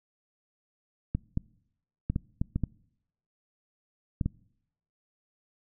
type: clicks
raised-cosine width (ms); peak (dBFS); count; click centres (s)
5; -15; 9; 1.15 / 1.374 / 2.1 / 2.161 / 2.415 / 2.56 / 2.637 / 4.212 / 4.26
effects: noise-tail reverb RT60 0.8 s tail -25 dB re dry